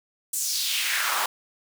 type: noise with high-pass filter sweep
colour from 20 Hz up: pink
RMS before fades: -26 dBFS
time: 0.33-1.26 s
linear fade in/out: 5 ms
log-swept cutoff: 8400 to 820 Hz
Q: 2.4
effects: none